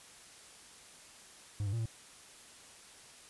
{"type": "tone with pitch steps", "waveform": "triangle", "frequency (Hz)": [103.1, 98.4, 115.6, 112.8], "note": ["G#2", "G2", "A#2", "A2"], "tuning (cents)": [-12, 7, -14, 44], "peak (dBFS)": -30, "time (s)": [1.6, 1.856], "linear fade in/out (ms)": 0, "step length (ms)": 64, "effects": ["white hiss -55 dBFS RMS until 3.29 s", "resampled to 24000 Hz"]}